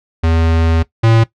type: tone pair in turn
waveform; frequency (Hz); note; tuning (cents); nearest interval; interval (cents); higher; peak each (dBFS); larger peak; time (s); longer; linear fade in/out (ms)
square; 82 / 113.46; E2 / A#2; -9 / -46; tritone; 563; second; -11 / -8; second; 0.23-0.83 / 1.03-1.24; first; 10
effects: noise-tail reverb RT60 0.1 s tail -17 dB re dry + low-pass 4000 Hz 12 dB/octave